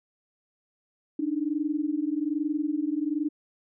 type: tone pair together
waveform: sine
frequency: 290.1 / 311.3 Hz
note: D4 / D#4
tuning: -21 / +1 cents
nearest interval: minor second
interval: 122 cents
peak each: -28 / -28 dBFS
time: 1.19-3.29 s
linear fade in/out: 5 ms
effects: none